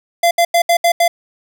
square tone bursts at uneven times, 686 Hz, F5, 31 cents flat, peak -10 dBFS, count 6, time 0.23-0.31 / 0.38-0.45 / 0.54-0.62 / 0.69-0.77 / 0.84-0.92 / 1-1.08 s, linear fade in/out 5 ms, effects none

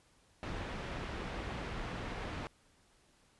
pink low-pass noise, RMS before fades -41 dBFS, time 0.43-2.47 s, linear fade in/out 0 ms, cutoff 2700 Hz, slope 12 dB/octave, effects pink hiss -68 dBFS RMS until 3.39 s + resampled to 24000 Hz

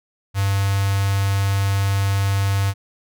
square tone with notch filter, 98.7 Hz, G2, 12 cents sharp, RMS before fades -19 dBFS, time 0.34-2.74 s, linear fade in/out 50 ms, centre 350 Hz, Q 0.54, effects none

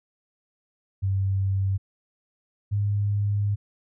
sine tone pair in turn, 96.9 / 102.22 Hz, G2 / G#2, -20 / -27 cents, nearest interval minor second, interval 93 cents, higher second, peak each -21 dBFS, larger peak neither, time 1.02-1.78 / 2.71-3.56 s, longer second, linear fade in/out 20 ms, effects none

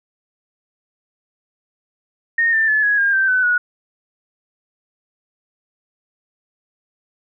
sine tone with pitch steps, 1845 / 1784.2 / 1725.4 / 1668.6 / 1613.6 / 1560.4 / 1509 / 1459.3 Hz, A#6 / A6 / A6 / G#6 / G6 / G6 / F#6 / F#6, -18 / +24 / -34 / +8 / +50 / -8 / +34 / -24 cents, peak -13 dBFS, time 2.38-3.58 s, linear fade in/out 5 ms, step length 150 ms, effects none

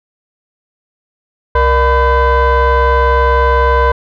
sine tone with frequency modulation, 470 Hz, A#4, 14 cents sharp, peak -5 dBFS, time 1.55-3.92 s, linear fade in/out 5 ms, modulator 534 Hz, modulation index 1.6, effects tanh soft clip ceiling -6 dBFS

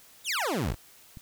20% pulse exponential sweep, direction down, 4038 to 35.16 Hz, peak -22 dBFS, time 0.24-0.76 s, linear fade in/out 50 ms
click, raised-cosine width 5 ms, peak -31 dBFS, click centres 1.172 s
effects white hiss -55 dBFS RMS until 1.21 s

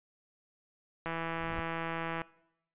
click train, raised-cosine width 0.5 ms, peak -21 dBFS, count 192, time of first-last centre 1.06-2.218 s, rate 165 Hz
brown noise with exponential growth, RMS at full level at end -37 dBFS, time 1.14-1.6 s, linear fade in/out 2 ms, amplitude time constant 100 ms
effects noise-tail reverb RT60 0.8 s tail -21 dB re dry + resampled to 8000 Hz

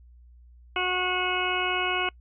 harmonic tone, 364.8 Hz, F#4, 24 cents flat, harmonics 1 / 2 / 3 / 4 / 6 / 7 / 8, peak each -32 / -32 / -32 / -32 / -32 / -32 / -32 dBFS, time 0.76-2.09 s, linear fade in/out 2 ms, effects noise-tail reverb RT60 0.1 s tail -26 dB re dry + added 60 Hz sine -49 dBFS peak until 2.2 s

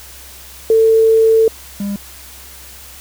sine / triangle tone pair in turn, 446.4 / 201 Hz, A4 / G3, +25 / +44 cents, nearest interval octave + major second, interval 1381 cents, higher first, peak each -7 / -16 dBFS, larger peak first, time 0.7-1.48 / 1.8-1.96 s, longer first, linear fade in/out 2 ms, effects added 66 Hz sine -41 dBFS peak until 3 s + white hiss -37 dBFS RMS until 3 s

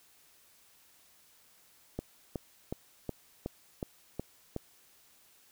click train, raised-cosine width 2 ms, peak -21 dBFS, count 8, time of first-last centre 1.99-4.564 s, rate 2.72 Hz, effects white hiss -63 dBFS RMS until 5.51 s

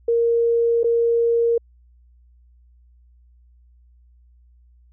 sine tone with dropouts, 466.2 Hz, A#4, in tune, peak -15 dBFS, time 0.08-1.58 s, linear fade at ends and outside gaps 5 ms, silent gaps 0.833-0.842 s, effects added 60 Hz sine -50 dBFS peak until 4.92 s

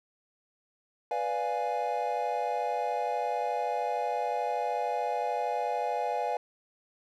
triangle chord, B diminished seventh, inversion none, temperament equal, 493.9 / 587.3 / 698.5 / 830.6 Hz, B4 / D5 / F5 / Ab5, 0 / 0 / 0 / 0 cents, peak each -33 / -34 / -31 / -30 dBFS, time 1.11-6.37 s, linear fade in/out 2 ms, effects none

